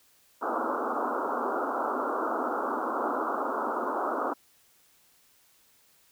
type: band-pass noise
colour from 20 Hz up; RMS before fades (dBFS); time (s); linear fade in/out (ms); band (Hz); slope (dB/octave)
white; -30; 0.41-4.34; 20; 230 to 1400; 96
effects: white hiss -63 dBFS RMS until 6.11 s